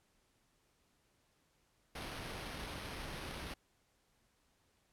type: noise with sample-and-hold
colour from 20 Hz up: pink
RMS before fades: -45 dBFS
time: 1.95-3.54 s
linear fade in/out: 5 ms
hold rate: 7350 Hz
effects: pink hiss -75 dBFS RMS until 4.92 s + low-pass 12000 Hz 12 dB/octave